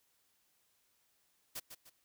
white noise with echo, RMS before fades -42 dBFS, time 1.55-1.6 s, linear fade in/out 10 ms, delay 150 ms, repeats 2, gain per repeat -8 dB, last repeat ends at 1.9 s, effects white hiss -75 dBFS RMS until 2.04 s

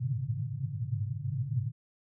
pink band-pass noise, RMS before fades -33 dBFS, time 0-1.72 s, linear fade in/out 20 ms, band 100 to 150 Hz, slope 96 dB/octave, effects none

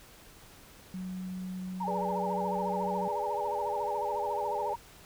sine tone with pitch glide, 184.9 to 186.72 Hz, F#3 to F#3, -1 to +16 cents, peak -35 dBFS, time 0.94-3.08 s, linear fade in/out 2 ms, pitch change +17 cents, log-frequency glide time 2.16-2.7 s
sine tone with vibrato, 873 Hz, A5, 14 cents flat, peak -31 dBFS, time 1.8-4.76 s, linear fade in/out 10 ms, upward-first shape sine, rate 14 Hz, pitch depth 140 cents each way
sine chord, G# diminished, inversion none, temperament equal, 415.3 / 493.9 / 587.3 Hz, G#4 / B4 / D5, 0 / 0 / 0 cents, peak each -37 / -39 / -36 dBFS, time 1.87-4.74 s, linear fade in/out 10 ms
effects tanh soft clip ceiling -18 dBFS + pink hiss -54 dBFS RMS until 5.05 s

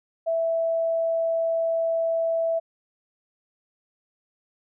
sine tone, 659.3 Hz, E5, in tune, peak -21 dBFS, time 0.26-2.6 s, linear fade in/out 20 ms, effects none

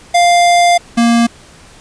square tone pair in turn, 698.5 / 233.8 Hz, F5 / A#3, 0 / +5 cents, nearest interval octave + perfect fifth, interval 1895 cents, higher first, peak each -7 / -8 dBFS, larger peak first, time 0.14-0.78 / 0.97-1.27 s, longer first, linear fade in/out 10 ms, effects pink hiss -40 dBFS RMS until 1.8 s + resampled to 22050 Hz

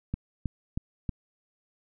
click train, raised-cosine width 5 ms, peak -17 dBFS, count 4, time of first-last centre 0.14-1.092 s, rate 3.15 Hz, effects none

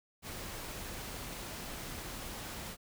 pink noise, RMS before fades -43 dBFS, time 0.22-2.77 s, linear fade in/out 50 ms, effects none

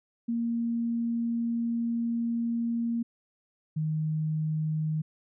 sine tone pair in turn, 233.1 / 155.58 Hz, A#3 / D#3, 0 / 0 cents, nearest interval perfect fifth, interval 700 cents, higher first, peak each -26 dBFS, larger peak neither, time 0.28-3.03 / 3.76-5.02 s, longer first, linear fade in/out 10 ms, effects none

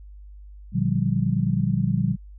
sine chord, G minor seventh, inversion first, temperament just, 117.6 / 147 / 176.4 / 196 Hz, Bb2 / D3 / F3 / G3, +16 / +2 / +18 / 0 cents, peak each -25 dBFS, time 0.72-2.17 s, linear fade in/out 50 ms, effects added 50 Hz sine -40 dBFS peak until 2.38 s

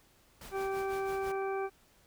pink noise with tremolo, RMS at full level -47 dBFS, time 0.41-1.32 s, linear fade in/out 5 ms, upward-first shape sine, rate 6 Hz, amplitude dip 70%
clicks, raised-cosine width 0.5 ms, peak -40 dBFS, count 8, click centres 0.412 / 0.46 / 0.828 / 0.907 / 1.276 / 1.312 / 1.354 / 1.422 s
harmonic tone, 388.6 Hz, G4, 15 cents flat, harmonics 1 / 2 / 3 / 4 / 6, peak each -33 / -38 / -43 / -45 / -48 dBFS, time 0.51-1.7 s, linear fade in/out 50 ms
effects pink hiss -65 dBFS RMS until 2.06 s

